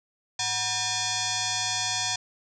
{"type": "tone with frequency modulation", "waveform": "sine", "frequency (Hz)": 740, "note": "F#5", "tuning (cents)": 0, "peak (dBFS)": -25, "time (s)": [0.39, 2.16], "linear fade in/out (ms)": 5, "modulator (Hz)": 848, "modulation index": 7.4, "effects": []}